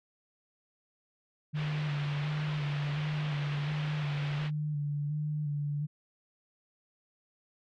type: tone with vibrato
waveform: sine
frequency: 148.2 Hz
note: D3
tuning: 16 cents sharp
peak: -30 dBFS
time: 1.53-5.87 s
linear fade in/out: 20 ms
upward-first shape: square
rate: 1.4 Hz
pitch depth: 29 cents each way
type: low-pass noise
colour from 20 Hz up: white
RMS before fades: -43 dBFS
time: 1.54-4.51 s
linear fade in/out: 50 ms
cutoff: 3200 Hz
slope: 24 dB/octave
effects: none